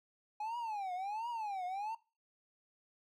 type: tone with vibrato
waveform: triangle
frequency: 830.6 Hz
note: G#5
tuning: in tune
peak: -35 dBFS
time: 0.4-1.95 s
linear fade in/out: 5 ms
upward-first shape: triangle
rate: 1.4 Hz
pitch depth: 270 cents each way
effects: noise-tail reverb RT60 0.3 s tail -20 dB re dry